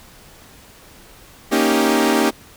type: chord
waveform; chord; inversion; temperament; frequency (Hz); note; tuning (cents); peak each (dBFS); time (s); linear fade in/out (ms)
sawtooth; Eb dominant seventh; second; equal; 233.1 / 277.2 / 311.1 / 392; Bb3 / Db4 / Eb4 / G4; 0 / 0 / 0 / 0; -16; 1.51-2.31; 20
effects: pink hiss -45 dBFS RMS until 2.56 s